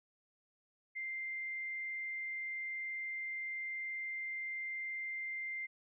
sine tone, 2093 Hz, C7, in tune, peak -38 dBFS, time 0.95-5.67 s, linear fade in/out 20 ms, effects none

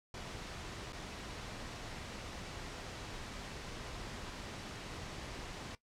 pink noise with dropouts, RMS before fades -45 dBFS, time 0.14-5.75 s, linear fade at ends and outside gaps 2 ms, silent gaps 0.924-0.93 s, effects noise-tail reverb RT60 0.1 s tail -17 dB re dry + low-pass 6000 Hz 12 dB/octave

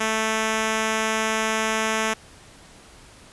5% pulse tone, 220 Hz, A3, in tune, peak -10 dBFS, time 0-2.14 s, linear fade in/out 10 ms, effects pink hiss -48 dBFS RMS until 3.32 s + resampled to 24000 Hz

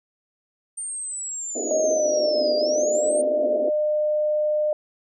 sine linear two-way sweep, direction down then up, 8870 to 4732 to 8870 Hz, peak -28 dBFS, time 0.77-3.22 s, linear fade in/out 10 ms, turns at 2.57 s
white band-pass noise, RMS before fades -29 dBFS, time 1.55-3.7 s, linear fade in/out 10 ms, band 240 to 680 Hz, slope 96 dB/octave
sine tone with pitch glide, 622.3 to 604.6 Hz, D#5 to D#5, 0 to -50 cents, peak -19 dBFS, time 1.71-4.73 s, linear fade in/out 2 ms, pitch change -50 cents, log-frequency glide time 1.96-2.04 s
effects none

